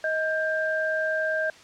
sine tone pair together, 630 / 1587.5 Hz, D#5 / G6, +21 / +21 cents, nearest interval octave + major third, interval 1600 cents, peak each -26 dBFS, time 0.04-1.5 s, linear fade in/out 2 ms, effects white hiss -49 dBFS RMS until 1.63 s + low-pass 5000 Hz 12 dB/octave

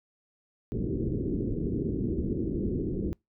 white low-pass noise, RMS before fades -30 dBFS, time 0.72-3.13 s, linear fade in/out 0 ms, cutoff 400 Hz, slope 48 dB/octave, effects noise-tail reverb RT60 0.2 s tail -26 dB re dry

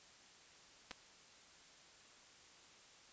clicks, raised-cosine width 0.2 ms, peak -29 dBFS, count 2, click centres 0.91 / 0.914 s, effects white hiss -62 dBFS RMS until 3.12 s + resampled to 16000 Hz

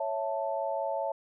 sine chord, A major, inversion first, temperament equal, 554.4 / 659.3 / 880 Hz, C#5 / E5 / A5, 0 / 0 / 0 cents, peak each -33 / -33 / -34 dBFS, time 0-1.12 s, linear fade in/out 5 ms, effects none

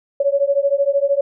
sine beating tone pair, 554 / 567 Hz, C#5 / C#5, -1 / +39 cents, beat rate 13 Hz, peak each -17 dBFS, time 0.2-1.21 s, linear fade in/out 5 ms, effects none

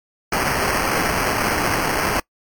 white noise with sample-and-hold, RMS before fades -20 dBFS, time 0.32-2.2 s, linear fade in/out 5 ms, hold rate 3675 Hz, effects noise-tail reverb RT60 0.1 s tail -24 dB re dry + MP3 96 kbps

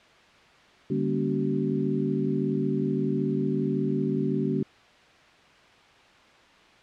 sine tone cluster, 147.8 / 200.4 / 236.7 / 282 / 379.5 Hz, D3 / G3 / A#3 / C#4 / F#4, +11 / +38 / +27 / +30 / +44 cents, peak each -30 dBFS, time 0.9-4.63 s, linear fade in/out 5 ms, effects white hiss -54 dBFS RMS until 6.82 s + low-pass 3000 Hz 12 dB/octave

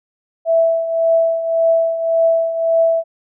sine tone with tremolo, 659.3 Hz, E5, in tune, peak -9 dBFS, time 0.45-3.04 s, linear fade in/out 50 ms, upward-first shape triangle, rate 1.8 Hz, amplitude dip 70%, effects none

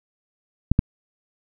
clicks, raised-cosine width 5 ms, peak -3 dBFS, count 2, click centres 0.716 / 0.791 s, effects none

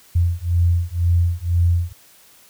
sine beating tone pair, 85.4 / 87.4 Hz, F2 / F2, -38 / +2 cents, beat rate 2 Hz, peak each -18 dBFS, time 0.15-1.93 s, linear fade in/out 10 ms, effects white hiss -50 dBFS RMS until 2.49 s

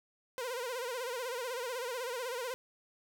sawtooth tone with vibrato, 493.9 Hz, B4, in tune, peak -32 dBFS, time 0.38-2.54 s, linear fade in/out 0 ms, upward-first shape sine, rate 16 Hz, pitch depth 110 cents each way, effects 11-bit

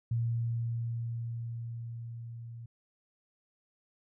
sine tone with level ramp, 116.54 Hz, A#2, in tune, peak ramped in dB -27 to -42 dBFS, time 0.11-2.66 s, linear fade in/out 5 ms, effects none

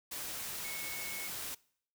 sine tone in noise, 2200 Hz, C#7, 14 cents flat, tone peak -43 dBFS, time 0.64-1.28 s, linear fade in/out 10 ms, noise white, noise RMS -41 dBFS, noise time 0.11-1.55 s, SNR -5 dB, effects noise-tail reverb RT60 0.6 s tail -23 dB re dry

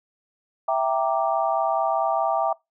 sine chord, E half-diminished seventh, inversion none, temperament equal, 659.3 / 784 / 932.3 / 1174.7 Hz, E5 / G5 / Bb5 / D6, 0 / 0 / 0 / 0 cents, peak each -23 / -24 / -28 / -28 dBFS, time 0.68-2.53 s, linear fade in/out 5 ms, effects noise-tail reverb RT60 0.2 s tail -24 dB re dry

